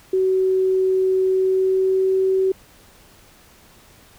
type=tone with pitch glide; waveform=sine; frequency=376.6 to 380.1 Hz; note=F#4 to F#4; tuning=+31 to +47 cents; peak=-15 dBFS; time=0.13-2.52 s; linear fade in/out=5 ms; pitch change=+16 cents; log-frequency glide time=1.27-2.19 s; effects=pink hiss -50 dBFS RMS until 4.18 s